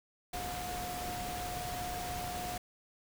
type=tone in noise; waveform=sine; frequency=718 Hz; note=F5; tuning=48 cents sharp; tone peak=-39 dBFS; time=0.33-2.58 s; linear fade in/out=5 ms; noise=pink; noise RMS=-41 dBFS; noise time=0.33-2.58 s; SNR=-1 dB; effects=none